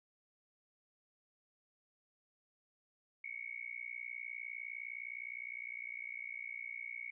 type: tone with amplitude modulation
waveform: sine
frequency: 2217 Hz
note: C#7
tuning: in tune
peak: -38 dBFS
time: 3.24-7.11 s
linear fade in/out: 5 ms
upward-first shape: sine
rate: 59.7 Hz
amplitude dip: 100%
effects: none